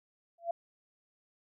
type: tone with exponential growth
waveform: sine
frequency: 680 Hz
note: F5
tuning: 46 cents flat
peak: -26 dBFS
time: 0.38-0.51 s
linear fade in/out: 5 ms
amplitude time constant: 27 ms
effects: none